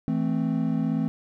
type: chord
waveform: triangle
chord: A minor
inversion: second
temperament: equal with one note detuned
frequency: 163.96 / 220 / 261.6 Hz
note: E3 / A3 / C4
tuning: -9 / 0 / 0 cents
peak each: -25 dBFS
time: 0.08-1.08 s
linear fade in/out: 0 ms
effects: none